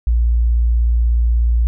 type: tone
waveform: sine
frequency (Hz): 58.27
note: A#1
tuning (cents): 0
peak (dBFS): -11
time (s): 0.07-1.67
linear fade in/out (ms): 0
effects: none